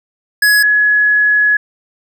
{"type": "tone pair in turn", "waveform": ["square", "sine"], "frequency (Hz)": [1683, 1689], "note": ["G#6", "G#6"], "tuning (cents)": [23, 29], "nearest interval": "unison", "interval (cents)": 6, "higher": "second", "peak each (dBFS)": -8, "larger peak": "neither", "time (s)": [[0.42, 0.63], [0.63, 1.57]], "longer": "second", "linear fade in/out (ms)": 5, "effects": []}